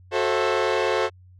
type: chord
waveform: sawtooth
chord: F# half-diminished seventh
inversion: none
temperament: equal with one note detuned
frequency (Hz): 370 / 440 / 533 / 659.3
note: F#4 / A4 / C5 / E5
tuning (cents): 0 / 0 / +32 / 0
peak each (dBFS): -22 / -20 / -21 / -26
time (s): 0.11-1.1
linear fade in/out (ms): 50
effects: added 91 Hz sine -47 dBFS peak until 1.39 s + low-pass 4000 Hz 12 dB/octave